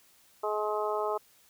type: harmonic tone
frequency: 211.6 Hz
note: G#3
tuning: 33 cents sharp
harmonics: 2 / 3 / 4 / 5 / 6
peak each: -32 / -34 / -35 / -36 / -37 dBFS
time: 0.43-1.18 s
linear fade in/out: 10 ms
effects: white hiss -62 dBFS RMS until 1.49 s